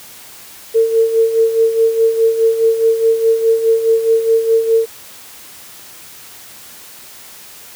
sine tone with tremolo, 452 Hz, A4, 47 cents sharp, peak -7 dBFS, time 0.74-4.86 s, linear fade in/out 20 ms, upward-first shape sine, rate 4.8 Hz, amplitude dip 65%, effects white hiss -37 dBFS RMS until 7.75 s + high-pass 60 Hz 12 dB/octave

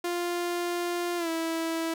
sawtooth tone with pitch glide, 349.2 to 327.7 Hz, F4 to E4, 0 to -10 cents, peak -24 dBFS, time 0.04-1.94 s, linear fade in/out 5 ms, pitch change -110 cents, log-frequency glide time 1.17-1.29 s, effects none

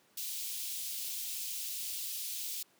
white high-pass noise, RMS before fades -39 dBFS, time 0.17-2.63 s, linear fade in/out 5 ms, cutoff 2900 Hz, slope 24 dB/octave, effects pink hiss -67 dBFS RMS until 2.79 s + high-pass 200 Hz 12 dB/octave

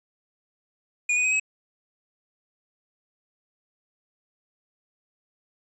square tone with pitch steps, 2445 / 2482 / 2520 / 2558 Hz, D#7 / D#7 / D#7 / D#7, -31 / -5 / +21 / +47 cents, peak -21 dBFS, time 1.09-1.398 s, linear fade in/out 5 ms, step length 77 ms, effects resampled to 24000 Hz

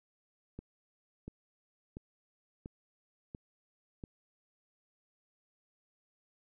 click train, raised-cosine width 3 ms, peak -30 dBFS, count 6, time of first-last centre 0.59-4.038 s, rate 1.45 Hz, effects none

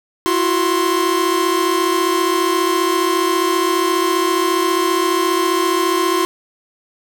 45% pulse tone cluster, 335.3 / 370.1 / 1054 Hz, E4 / F#4 / C6, +30 / 0 / +12 cents, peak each -19 dBFS, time 0.26-6.25 s, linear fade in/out 0 ms, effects none

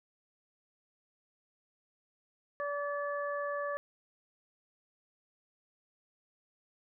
harmonic tone, 576 Hz, D5, 34 cents flat, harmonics 1 / 2 / 3, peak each -35 / -38 / -41 dBFS, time 2.6-3.77 s, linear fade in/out 0 ms, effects none

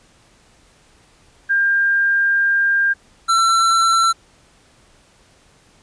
sine / square tone pair in turn, 1600 / 1345.4 Hz, G6 / E6, +35 / +35 cents, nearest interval minor third, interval 300 cents, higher first, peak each -13 dBFS, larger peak neither, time 1.49-2.94 / 3.28-4.13 s, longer first, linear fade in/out 20 ms, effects pink hiss -53 dBFS RMS until 5.82 s + resampled to 22050 Hz

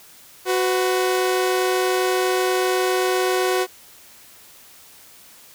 sawtooth tone pair together, 370 / 502.6 Hz, F#4 / B4, 0 / +30 cents, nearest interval perfect fourth, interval 530 cents, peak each -15 / -21 dBFS, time 0.45-3.67 s, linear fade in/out 50 ms, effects white hiss -47 dBFS RMS until 5.54 s

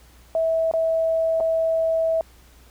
sine tone with dropouts, 651 Hz, E5, 22 cents flat, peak -18 dBFS, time 0.35-2.21 s, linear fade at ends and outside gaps 1 ms, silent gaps 0.713-0.737 / 1.402-1.407 s, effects added 60 Hz sine -50 dBFS peak until 2.7 s + pink hiss -54 dBFS RMS until 2.7 s

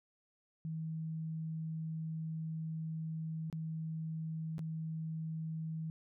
sine tone with dropouts, 160 Hz, D#3, 49 cents sharp, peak -37 dBFS, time 0.65-5.9 s, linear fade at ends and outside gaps 0 ms, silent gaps 3.5-3.527 / 4.582-4.592 s, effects none

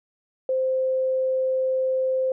sine tone, 521 Hz, C5, 7 cents flat, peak -20 dBFS, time 0.49-2.32 s, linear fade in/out 2 ms, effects none

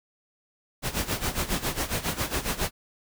pink noise with tremolo, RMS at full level -26 dBFS, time 0.82-2.71 s, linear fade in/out 50 ms, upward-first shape sine, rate 7.3 Hz, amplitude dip 80%, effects none

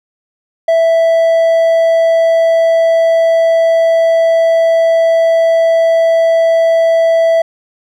triangle tone, 659.3 Hz, E5, in tune, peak -5 dBFS, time 0.68-7.42 s, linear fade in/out 5 ms, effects none

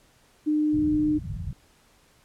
sine tone, 303 Hz, D#4, 46 cents flat, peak -20 dBFS, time 0.46-1.19 s, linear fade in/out 20 ms
white low-pass noise, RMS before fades -34 dBFS, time 0.73-1.53 s, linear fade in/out 2 ms, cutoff 170 Hz, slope 48 dB/octave
effects pink hiss -60 dBFS RMS until 2.24 s + low-pass 12000 Hz 12 dB/octave

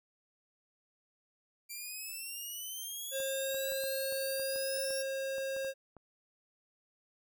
5% pulse exponential sweep, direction up, 2349 to 5588 Hz, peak -32 dBFS, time 1.69-5.03 s, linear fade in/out 20 ms
square tone, 538 Hz, C5, 48 cents sharp, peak -35 dBFS, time 3.11-5.74 s, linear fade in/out 50 ms
clicks, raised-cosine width 1 ms, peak -38 dBFS, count 12, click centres 3.202 / 3.545 / 3.72 / 3.838 / 4.124 / 4.397 / 4.56 / 4.906 / 5.382 / 5.565 / 5.647 / 5.967 s
effects none

